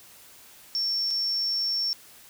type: tone with dropouts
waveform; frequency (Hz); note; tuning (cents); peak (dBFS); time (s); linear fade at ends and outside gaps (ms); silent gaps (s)
sine; 5450; F8; -43; -24; 0.75-1.93; 0; 1.105-1.109
effects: white hiss -51 dBFS RMS until 2.29 s